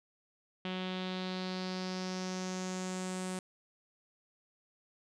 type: tone with low-pass filter sweep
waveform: sawtooth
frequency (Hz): 185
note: F#3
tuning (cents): 0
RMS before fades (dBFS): -38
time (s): 0.65-3.39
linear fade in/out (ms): 2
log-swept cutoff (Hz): 3200 to 8700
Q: 3.6
effects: none